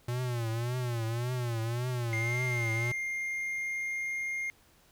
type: tone with vibrato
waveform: square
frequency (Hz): 119.4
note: A#2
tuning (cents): +42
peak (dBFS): -31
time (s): 0.08-2.92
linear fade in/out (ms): 5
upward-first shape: triangle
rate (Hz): 1.8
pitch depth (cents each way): 120
type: tone with pitch glide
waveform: triangle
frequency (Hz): 2111 to 2123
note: C7 to C7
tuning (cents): +15 to +25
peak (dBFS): -30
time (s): 2.13-4.5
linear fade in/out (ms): 0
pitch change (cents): +10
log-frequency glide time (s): 2.71-4.36
effects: pink hiss -63 dBFS RMS until 4.91 s